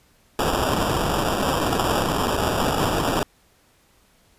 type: noise with sample-and-hold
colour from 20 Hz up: white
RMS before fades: -22 dBFS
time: 0.39-3.23 s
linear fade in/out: 2 ms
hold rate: 2100 Hz
effects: pink hiss -59 dBFS RMS until 4.38 s + resampled to 32000 Hz